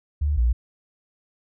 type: tone pair in turn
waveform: sine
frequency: 73.42 / 59.27 Hz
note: D2 / A#1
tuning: 0 / +29 cents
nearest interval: major third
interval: 371 cents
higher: first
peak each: -19 / -16 dBFS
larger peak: second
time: 0.21-0.37 / 0.37-0.53 s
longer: neither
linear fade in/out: 10 ms
effects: none